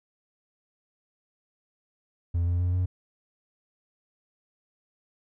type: tone with pitch steps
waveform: triangle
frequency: 86 / 87.66 / 89.34 / 91.06 Hz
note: F2 / F2 / F2 / F#2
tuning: -26 / +7 / +40 / -27 cents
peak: -20 dBFS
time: 2.34-2.86 s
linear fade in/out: 10 ms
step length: 130 ms
effects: tanh soft clip ceiling -16 dBFS

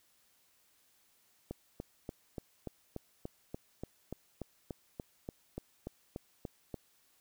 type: click train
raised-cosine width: 2 ms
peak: -26 dBFS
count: 19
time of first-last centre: 1.51-6.743 s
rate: 3.44 Hz
effects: white hiss -70 dBFS RMS until 7.2 s

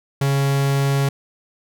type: tone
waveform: 45% pulse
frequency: 138.59 Hz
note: C#3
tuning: in tune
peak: -16 dBFS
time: 0.21-1.09 s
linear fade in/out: 5 ms
effects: none

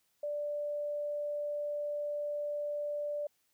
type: tone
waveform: sine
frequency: 587.3 Hz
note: D5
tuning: in tune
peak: -33 dBFS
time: 0.23-3.27 s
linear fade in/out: 5 ms
effects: white hiss -75 dBFS RMS until 3.53 s

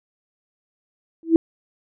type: tone with exponential growth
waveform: sine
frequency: 327.9 Hz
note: E4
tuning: 9 cents flat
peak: -5 dBFS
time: 1.23-1.36 s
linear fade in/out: 1 ms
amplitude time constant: 28 ms
effects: none

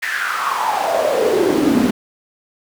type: noise with high-pass filter sweep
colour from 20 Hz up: brown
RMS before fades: -17 dBFS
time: 0.02-1.91 s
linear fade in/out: 10 ms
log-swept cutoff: 1900 to 220 Hz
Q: 5.9
effects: none

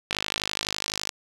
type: tone with band-pass filter sweep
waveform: sawtooth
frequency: 51.91 Hz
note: G#1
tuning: in tune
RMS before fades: -32 dBFS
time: 0.1-1.1 s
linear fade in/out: 5 ms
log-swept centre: 3200 to 5500 Hz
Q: 1.6
effects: 8-bit

